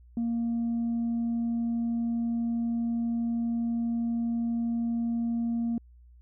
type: tone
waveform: sine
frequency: 233.1 Hz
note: A#3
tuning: in tune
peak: -24 dBFS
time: 0.17-5.78 s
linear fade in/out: 2 ms
effects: tanh soft clip ceiling -24 dBFS + added 60 Hz sine -51 dBFS peak until 6.21 s